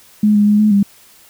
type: tone with pitch steps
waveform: sine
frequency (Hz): 210.8 / 206.7 / 208.3 / 212.9 / 200.4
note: G#3 / G#3 / G#3 / G#3 / G3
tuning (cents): +26 / -8 / +5 / +43 / +38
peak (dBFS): -8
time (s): 0.23-0.83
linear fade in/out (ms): 5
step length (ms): 120
effects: white hiss -46 dBFS RMS until 1.29 s